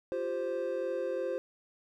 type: chord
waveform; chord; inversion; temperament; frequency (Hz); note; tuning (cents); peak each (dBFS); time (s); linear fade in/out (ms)
triangle; F suspended second; none; equal; 349.2 / 392 / 523.3; F4 / G4 / C5; 0 / 0 / 0; -36 / -36 / -31; 0.12-1.38; 0
effects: none